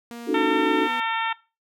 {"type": "tone with pitch glide", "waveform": "sawtooth", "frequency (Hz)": [235.6, 245.2], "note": ["A#3", "B3"], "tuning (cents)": [19, -12], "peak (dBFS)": -31, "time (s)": [0.11, 1], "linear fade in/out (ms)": 0, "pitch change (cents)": 69, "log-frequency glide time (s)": [0.59, 0.66]}
{"type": "chord", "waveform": "sine", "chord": "D# half-diminished seventh", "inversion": "third", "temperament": "equal with one note detuned", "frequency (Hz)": [284.5, 311.1, 370, 440], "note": ["C#4", "D#4", "F#4", "A4"], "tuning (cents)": [45, 0, 0, 0], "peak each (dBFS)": -25, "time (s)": [0.26, 0.89], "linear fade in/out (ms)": 50}
{"type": "harmonic tone", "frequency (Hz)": 452.1, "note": "A4", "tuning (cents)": 47, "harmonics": [2, 3, 4, 5, 6, 7, 8], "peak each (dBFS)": [-25, -29, -31, -33, -35, -36, -37], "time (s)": [0.34, 1.33], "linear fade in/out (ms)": 5}
{"effects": ["noise-tail reverb RT60 0.3 s tail -20 dB re dry"]}